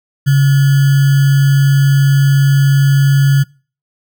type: tone with sample-and-hold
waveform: sine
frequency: 138.59 Hz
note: C#3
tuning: in tune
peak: -6 dBFS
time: 0.26-3.44 s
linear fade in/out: 20 ms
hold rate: 1575 Hz
effects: noise-tail reverb RT60 0.4 s tail -25 dB re dry